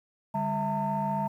sine tone cluster, 146 / 201.5 / 658 / 907 Hz, D3 / G3 / E5 / A#5, -10 / +48 / -3 / -48 cents, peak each -34 / -31 / -34 / -28 dBFS, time 0.34-1.28 s, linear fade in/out 10 ms, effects tanh soft clip ceiling -20 dBFS + 10-bit

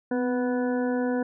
harmonic tone with a mistuned harmonic, 246.9 Hz, B3, in tune, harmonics 1 / 2 / 3 / 4 / 6 / 7, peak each -25 / -28 / -36 / -40 / -38 / -43 dBFS, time 0.11-1.23 s, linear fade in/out 5 ms, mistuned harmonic 1, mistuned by +36 cents, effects none

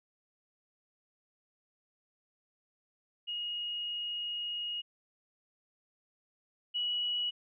sine tone pair in turn, 2877 / 2927 Hz, F#7 / F#7, -49 / -19 cents, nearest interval unison, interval 30 cents, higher second, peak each -34 / -30 dBFS, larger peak second, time 3.27-4.82 / 6.74-7.31 s, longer first, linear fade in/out 20 ms, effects none

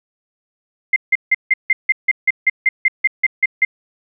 sine tone bursts, 2093 Hz, C7, in tune, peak -9 dBFS, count 15, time 0.93-3.65 s, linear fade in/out 5 ms, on 32 ms, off 160 ms, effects none

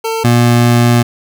25% pulse tone pair in turn, 449.4 / 119.72 Hz, A4 / A#2, +37 / +47 cents, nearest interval octave + major seventh, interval 2290 cents, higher first, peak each -11 / -3 dBFS, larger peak second, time 0.04-0.24 / 0.24-1.03 s, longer second, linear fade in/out 10 ms, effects none

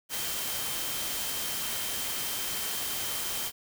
sine tone in noise, 3136 Hz, G7, in tune, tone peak -41 dBFS, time 0.09-3.52 s, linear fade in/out 50 ms, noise white, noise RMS -33 dBFS, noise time 0.09-3.52 s, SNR -11 dB, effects none

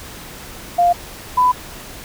sine tone pair in turn, 700 / 998.5 Hz, F5 / B5, +4 / +19 cents, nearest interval tritone, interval 615 cents, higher second, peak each -10 dBFS, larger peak neither, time 0.78-0.93 / 1.37-1.52 s, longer neither, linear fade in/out 10 ms, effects pink hiss -35 dBFS RMS until 2.04 s

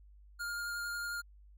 square tone with vibrato, 1412 Hz, F6, 19 cents sharp, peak -37 dBFS, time 0.39-1.22 s, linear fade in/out 20 ms, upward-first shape sine, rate 11 Hz, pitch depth 12 cents each way, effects added 50 Hz sine -55 dBFS peak until 1.57 s

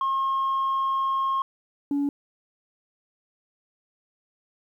sine tone pair in turn, 1076 / 284.1 Hz, C6 / C#4, +48 / +43 cents, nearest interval octave + major seventh, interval 2305 cents, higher first, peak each -20 dBFS, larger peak neither, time 0.01-1.42 / 1.91-2.09 s, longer first, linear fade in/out 2 ms, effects tanh soft clip ceiling -20 dBFS + 10-bit

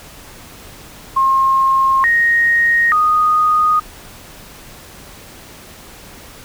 sine tone with pitch steps, 1070 / 1868 / 1238 Hz, C6 / A#6 / D#6, +38 / +3 / -9 cents, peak -10 dBFS, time 1.16-3.8 s, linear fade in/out 10 ms, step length 880 ms, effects pink hiss -38 dBFS RMS until 6.44 s

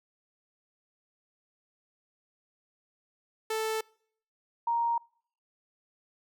sawtooth / sine tone pair in turn, 440 / 934.9 Hz, A4 / A#5, 0 / +5 cents, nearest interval octave + minor second, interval 1305 cents, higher second, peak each -25 dBFS, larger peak neither, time 3.5-3.81 / 4.67-4.98 s, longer neither, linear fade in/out 5 ms, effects noise-tail reverb RT60 0.6 s tail -26 dB re dry

